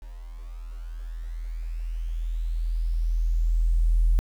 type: tone with level ramp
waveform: sine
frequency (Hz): 41.2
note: E1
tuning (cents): 0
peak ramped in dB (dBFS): -37 to -15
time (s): 0.02-4.19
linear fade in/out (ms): 0
effects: tanh soft clip ceiling -12 dBFS + 9-bit